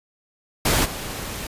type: noise with level steps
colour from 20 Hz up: pink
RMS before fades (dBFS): -19 / -31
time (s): 0.65-1.47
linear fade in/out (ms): 5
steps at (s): 0.84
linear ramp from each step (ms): 20
effects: resampled to 32000 Hz